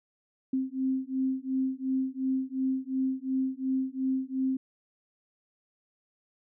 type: beating tone pair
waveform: sine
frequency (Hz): 261.6 / 264.4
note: C4 / C4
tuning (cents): 0 / +18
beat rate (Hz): 2.8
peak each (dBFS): -30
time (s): 0.53-4.57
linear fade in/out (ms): 5
effects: none